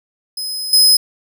sawtooth tone with level steps, 5070 Hz, D#8, 32 cents sharp, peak -19 / -5 dBFS, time 0.37-0.97 s, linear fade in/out 5 ms, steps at 0.73 s, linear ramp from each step 2 ms, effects none

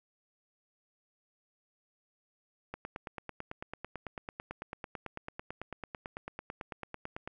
click train, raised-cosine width 0.5 ms, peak -24 dBFS, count 42, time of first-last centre 2.74-7.275 s, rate 9.04 Hz, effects none

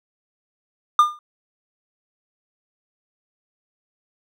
triangle tone with exponential decay, 1206 Hz, D6, 46 cents sharp, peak -5 dBFS, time 0.99-1.19 s, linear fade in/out 2 ms, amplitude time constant 43 ms, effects none

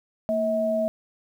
sine tone pair together, 228 / 643 Hz, A#3 / E5, -38 / -43 cents, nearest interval octave + tritone, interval 1795 cents, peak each -28 / -22 dBFS, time 0.29-0.88 s, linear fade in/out 0 ms, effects 9-bit

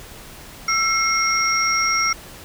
sine tone cluster, 1338 / 2153 / 5600 Hz, E6 / C7 / F8, +25 / +49 / +4 cents, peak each -21 dBFS, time 0.68-2.13 s, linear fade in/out 5 ms, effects pink hiss -40 dBFS RMS until 2.44 s

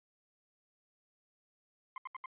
35% pulse tone bursts, 1046.5 Hz, C6, in tune, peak -38 dBFS, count 4, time 1.96-2.259 s, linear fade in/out 2 ms, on 20 ms, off 73 ms, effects resampled to 8000 Hz

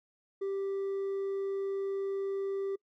sine tone with hard clipping, 392 Hz, G4, in tune, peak -32 dBFS, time 0.41-2.76 s, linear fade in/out 10 ms, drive 2 dB, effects noise-tail reverb RT60 0.1 s tail -25 dB re dry

